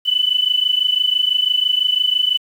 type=tone pair together; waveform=sine; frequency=2981 / 3007 Hz; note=F#7 / F#7; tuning=+12 / +27 cents; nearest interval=unison; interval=15 cents; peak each=-17 dBFS; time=0.05-2.38 s; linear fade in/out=20 ms; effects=7-bit